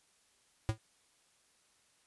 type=tone with exponential decay; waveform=square; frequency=110 Hz; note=A2; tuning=in tune; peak=-25 dBFS; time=0.69-0.78 s; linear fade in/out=0 ms; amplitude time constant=19 ms; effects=white hiss -70 dBFS RMS until 2.06 s + resampled to 24000 Hz